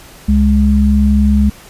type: tone pair together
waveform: sine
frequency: 69.3 / 207.7 Hz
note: C#2 / G#3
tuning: 0 / 0 cents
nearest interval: octave + perfect fifth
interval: 1900 cents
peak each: -10 dBFS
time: 0.28-1.5 s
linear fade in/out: 10 ms
effects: pink hiss -38 dBFS RMS until 1.69 s + resampled to 32000 Hz